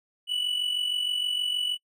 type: tone with amplitude modulation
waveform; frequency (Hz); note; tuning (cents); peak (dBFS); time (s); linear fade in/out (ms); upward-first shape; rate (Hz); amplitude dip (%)
triangle; 2960; F#7; 0; -21; 0.27-1.78; 50; sine; 46.4; 60
effects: noise-tail reverb RT60 0.1 s tail -26 dB re dry